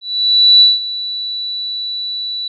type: tone with ADSR envelope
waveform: sine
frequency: 3951 Hz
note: B7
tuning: in tune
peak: -3 dBFS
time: 0.01-2.48 s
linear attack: 600 ms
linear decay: 180 ms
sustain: -16 dB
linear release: 4 ms
effects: none